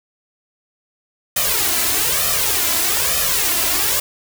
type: noise with flanger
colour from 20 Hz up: white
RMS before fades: -18 dBFS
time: 1.36-4 s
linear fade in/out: 5 ms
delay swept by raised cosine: 1.6 to 3 ms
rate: 1.1 Hz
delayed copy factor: +0.75
effects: none